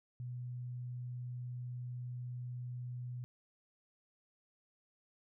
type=tone; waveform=sine; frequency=123.47 Hz; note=B2; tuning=in tune; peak=-40 dBFS; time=0.2-3.24 s; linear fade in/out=0 ms; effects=none